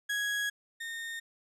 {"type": "tone pair in turn", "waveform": "35% pulse", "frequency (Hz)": [1661.2, 1834.9], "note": ["G#6", "A#6"], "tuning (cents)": [0, -28], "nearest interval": "major second", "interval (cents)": 172, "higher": "second", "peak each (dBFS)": [-28, -35], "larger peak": "first", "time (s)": [[0.09, 0.5], [0.8, 1.2]], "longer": "first", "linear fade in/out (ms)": 10, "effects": ["low-pass 11000 Hz 12 dB/octave"]}